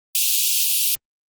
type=high-pass noise; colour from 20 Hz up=white; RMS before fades=-19 dBFS; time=0.15-0.95 s; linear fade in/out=0 ms; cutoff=2500 Hz; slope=96 dB/octave; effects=Opus 32 kbps